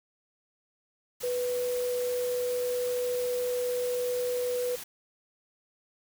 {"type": "tone in noise", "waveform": "sine", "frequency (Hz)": 493.9, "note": "B4", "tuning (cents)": 0, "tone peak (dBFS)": -27, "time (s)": [1.23, 4.76], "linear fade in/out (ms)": 10, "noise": "white", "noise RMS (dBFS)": -41, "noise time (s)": [1.2, 4.84], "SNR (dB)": 11, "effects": []}